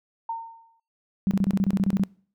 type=tone with exponential decay; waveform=sine; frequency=913 Hz; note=A#5; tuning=36 cents flat; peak=-25 dBFS; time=0.29-0.8 s; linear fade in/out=5 ms; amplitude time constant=110 ms
type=tone bursts; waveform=sine; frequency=193.6 Hz; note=G3; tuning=21 cents flat; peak=-18 dBFS; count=12; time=1.27-2.036 s; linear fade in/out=0 ms; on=40 ms; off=26 ms
effects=noise-tail reverb RT60 0.5 s tail -25 dB re dry